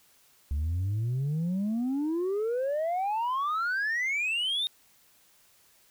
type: exponential sweep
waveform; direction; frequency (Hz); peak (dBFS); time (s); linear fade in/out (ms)
sine; up; 69.3 to 3729; -24; 0.51-4.67; 0
effects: tanh soft clip ceiling -25 dBFS + white hiss -62 dBFS RMS until 5.9 s